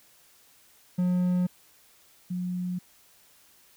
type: tone pair in turn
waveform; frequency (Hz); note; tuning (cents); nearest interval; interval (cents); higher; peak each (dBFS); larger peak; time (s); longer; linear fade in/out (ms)
triangle / sine; 180 / 180; F#3 / F#3; -47 / -47; unison; 0; neither; -20 / -28; first; 0.98-1.47 / 2.3-2.79; neither; 10
effects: white hiss -59 dBFS RMS until 3.76 s